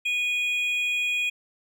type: tone pair together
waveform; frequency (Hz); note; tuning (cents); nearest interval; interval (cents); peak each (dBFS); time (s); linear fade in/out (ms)
triangle; 2468 / 3294; D#7 / G#7; -15 / -15; perfect fourth; 500; -22 / -31; 0.05-1.3; 10
effects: none